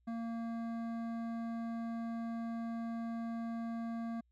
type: tone with hard clipping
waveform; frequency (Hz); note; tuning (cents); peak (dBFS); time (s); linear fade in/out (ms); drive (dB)
sine; 230; A#3; -23; -39; 0.07-4.21; 10; 12
effects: added 60 Hz sine -70 dBFS peak until 4.31 s